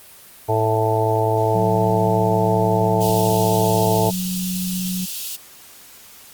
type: harmonic tone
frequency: 110 Hz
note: A2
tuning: in tune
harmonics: 1 / 3 / 4 / 5 / 6 / 7 / 8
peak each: -21 / -28 / -21 / -29 / -22 / -28 / -22 dBFS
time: 0.48-4.11 s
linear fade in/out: 20 ms
type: tone with pitch glide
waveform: sine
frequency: 184.5 to 183.33 Hz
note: F#3 to F#3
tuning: -5 to -16 cents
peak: -22 dBFS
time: 1.54-5.06 s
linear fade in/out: 20 ms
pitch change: -11 cents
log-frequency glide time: 1.65-4.15 s
type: high-pass noise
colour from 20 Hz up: white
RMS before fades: -29 dBFS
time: 3-5.37 s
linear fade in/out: 20 ms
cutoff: 2600 Hz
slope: 96 dB/octave
effects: white hiss -44 dBFS RMS until 6.33 s + Opus 32 kbps